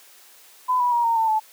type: tone with pitch steps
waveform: sine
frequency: 1007 / 977.8 / 949.4 / 921.8 / 895.1 / 869.1 Hz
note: B5 / B5 / A#5 / A#5 / A5 / A5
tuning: +33 / -18 / +31 / -20 / +29 / -22 cents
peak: -17 dBFS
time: 0.68-1.4 s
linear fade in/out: 20 ms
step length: 120 ms
effects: white hiss -50 dBFS RMS until 1.52 s + high-pass 400 Hz 12 dB/octave